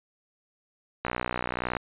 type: click train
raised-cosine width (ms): 0.5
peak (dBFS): -13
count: 45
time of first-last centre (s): 1.05-1.768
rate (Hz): 61.3
effects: resampled to 8000 Hz